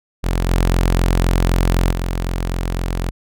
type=tone with level steps; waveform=sawtooth; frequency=43.91 Hz; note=F1; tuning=10 cents sharp; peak=-12 / -9 / -15 dBFS; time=0.23-3.11 s; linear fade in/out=20 ms; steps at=0.49 / 1.91 s; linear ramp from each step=10 ms; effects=none